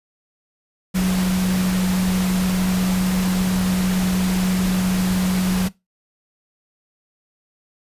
sine tone in noise, 185 Hz, F#3, in tune, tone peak -16 dBFS, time 0.94-5.69 s, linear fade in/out 20 ms, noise pink, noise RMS -27 dBFS, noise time 0.94-5.69 s, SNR +8 dB, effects noise-tail reverb RT60 0.2 s tail -20 dB re dry + resampled to 32000 Hz

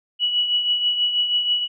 sine tone with tremolo, 2936 Hz, F#7, 14 cents flat, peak -15 dBFS, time 0.19-1.68 s, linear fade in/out 50 ms, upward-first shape triangle, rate 6.2 Hz, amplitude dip 60%, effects none

